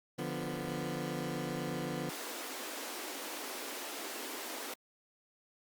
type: chord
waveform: 20% pulse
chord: B diminished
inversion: first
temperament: equal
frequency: 146.83 / 174.61 / 246.9 Hz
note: D3 / F3 / B3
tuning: 0 / 0 / 0 cents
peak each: -35 dBFS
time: 0.18-2.1 s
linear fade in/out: 10 ms
type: high-pass noise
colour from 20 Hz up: pink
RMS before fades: -42 dBFS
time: 2.09-4.74 s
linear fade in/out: 5 ms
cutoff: 260 Hz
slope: 48 dB/octave
effects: Opus 48 kbps